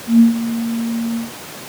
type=tone with ADSR envelope; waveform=sine; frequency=230.8 Hz; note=A#3; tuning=17 cents flat; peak=-3 dBFS; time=0.07-1.31 s; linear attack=130 ms; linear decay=130 ms; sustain=-14 dB; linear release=140 ms; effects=pink hiss -32 dBFS RMS until 1.68 s + high-pass 150 Hz 12 dB/octave